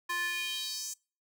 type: tone with high-pass filter sweep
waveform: square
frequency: 349.2 Hz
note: F4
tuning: in tune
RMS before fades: -35 dBFS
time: 0.09-0.94 s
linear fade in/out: 10 ms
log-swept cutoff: 1300 to 7000 Hz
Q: 3.3
effects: noise-tail reverb RT60 0.4 s tail -26 dB re dry